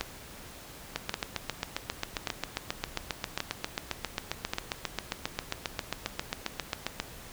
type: two click trains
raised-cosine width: 0.2 ms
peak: -12 / -12 dBFS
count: 5 / 46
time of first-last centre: 0.01-4.535 / 0.96-7 s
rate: 0.884 / 7.45 Hz
effects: pink hiss -47 dBFS RMS until 7.32 s